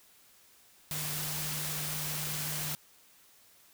sine tone in noise, 151.2 Hz, D#3, 49 cents flat, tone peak -40 dBFS, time 0.91-2.75 s, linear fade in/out 0 ms, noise white, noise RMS -36 dBFS, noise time 0.91-2.75 s, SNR -7 dB, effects white hiss -61 dBFS RMS until 3.73 s

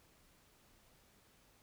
silence, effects pink hiss -68 dBFS RMS until 1.62 s

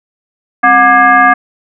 sine tone with frequency modulation, 1191 Hz, D6, 24 cents sharp, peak -3 dBFS, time 0.63-1.34 s, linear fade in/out 10 ms, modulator 463 Hz, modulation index 1.4, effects none

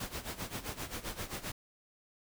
pink noise with tremolo, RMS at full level -38 dBFS, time 0-1.52 s, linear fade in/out 5 ms, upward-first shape sine, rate 7.6 Hz, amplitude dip 80%, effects none

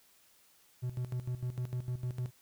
triangle tone with tremolo, 124.5 Hz, B2, 14 cents sharp, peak -30 dBFS, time 0.82-2.31 s, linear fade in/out 20 ms, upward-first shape square, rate 6.6 Hz, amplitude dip 75%, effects white hiss -65 dBFS RMS until 2.41 s

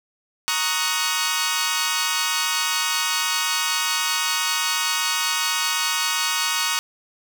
10% pulse chord, D# minor seventh, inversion second, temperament equal with one note detuned, 932.3 / 1108.7 / 1259 / 1480 Hz, A#5 / C#6 / D#6 / F#6, 0 / 0 / +20 / 0 cents, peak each -18 dBFS, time 0.48-6.79 s, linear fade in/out 0 ms, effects none

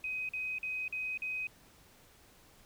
sine tone bursts, 2517 Hz, D#7, 19 cents sharp, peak -34 dBFS, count 5, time 0.04-1.47 s, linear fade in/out 2 ms, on 250 ms, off 45 ms, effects pink hiss -61 dBFS RMS until 2.65 s

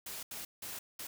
white noise bursts at uneven times, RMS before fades -43 dBFS, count 4, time 0.06-0.23 / 0.31-0.45 / 0.62-0.79 / 0.99-1.07 s, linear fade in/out 5 ms, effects none

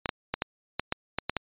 clicks, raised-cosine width 0.3 ms, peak -11 dBFS, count 9, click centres 0.058 / 0.092 / 0.34 / 0.421 / 0.796 / 0.924 / 1.186 / 1.296 / 1.367 s, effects resampled to 8000 Hz

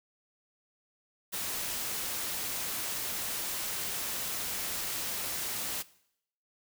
white noise, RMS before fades -35 dBFS, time 1.32-5.83 s, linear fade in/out 20 ms, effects noise-tail reverb RT60 0.7 s tail -19 dB re dry

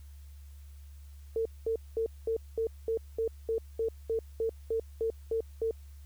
sine tone bursts, 450.7 Hz, A4, 42 cents sharp, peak -27 dBFS, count 15, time 1.36-5.71 s, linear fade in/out 2 ms, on 94 ms, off 210 ms, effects added 71 Hz sine -46 dBFS peak until 6.05 s + white hiss -65 dBFS RMS until 6.05 s

